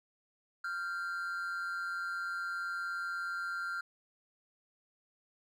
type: tone pair together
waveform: triangle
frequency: 1388.5 / 1568 Hz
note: F6 / G6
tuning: -10 / 0 cents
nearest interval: major second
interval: 210 cents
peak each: -34 / -40 dBFS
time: 0.64-3.81 s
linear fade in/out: 5 ms
effects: none